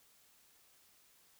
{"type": "silence", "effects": ["white hiss -67 dBFS RMS until 1.39 s"]}